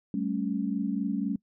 sine tone cluster, 193.9 / 217.8 / 277.3 Hz, G3 / A3 / C#4, -19 / -17 / +1 cents, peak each -31 dBFS, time 0.14-1.36 s, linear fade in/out 2 ms, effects noise-tail reverb RT60 0.1 s tail -24 dB re dry

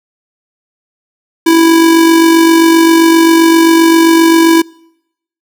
square tone with amplitude modulation, 329.6 Hz, E4, in tune, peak -3 dBFS, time 1.46-4.62 s, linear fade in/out 10 ms, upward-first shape sine, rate 47.6 Hz, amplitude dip 40%, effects noise-tail reverb RT60 0.8 s tail -26 dB re dry

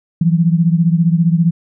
sine beating tone pair, 164.81 / 179.81 Hz, E3 / F#3, 0 / -49 cents, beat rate 15 Hz, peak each -11 / -15 dBFS, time 0.21-1.51 s, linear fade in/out 5 ms, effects none

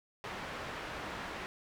white low-pass noise, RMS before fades -42 dBFS, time 0.24-1.46 s, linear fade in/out 0 ms, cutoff 1800 Hz, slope 12 dB/octave, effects none

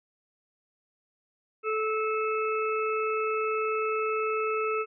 harmonic tone, 435.4 Hz, A4, 18 cents flat, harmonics 1 / 3 / 5 / 6, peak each -28 / -30 / -42 / -35 dBFS, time 1.63-4.86 s, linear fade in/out 50 ms, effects none

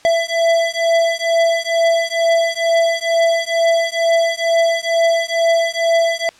square beating tone pair, 666 / 668.2 Hz, E5 / E5, +18 / +23 cents, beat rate 2.2 Hz, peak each -17 dBFS, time 0.05-6.29 s, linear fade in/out 0 ms, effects white hiss -47 dBFS RMS until 6.39 s + low-pass 6000 Hz 12 dB/octave

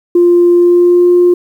sine tone with pitch glide, 349.2 to 353.9 Hz, F4 to F4, 0 to +23 cents, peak -3 dBFS, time 0.15-1.34 s, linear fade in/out 5 ms, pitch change +23 cents, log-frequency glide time 0.53-1.1 s, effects tanh soft clip ceiling 0 dBFS + 7-bit

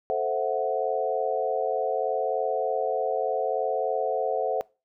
sine chord, F# half-diminished seventh, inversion first, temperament equal, 440 / 523.3 / 659.3 / 740 Hz, A4 / C5 / E5 / F#5, 0 / 0 / 0 / 0 cents, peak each -29 dBFS, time 0.1-4.61 s, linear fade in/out 0 ms, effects noise-tail reverb RT60 0.3 s tail -23 dB re dry

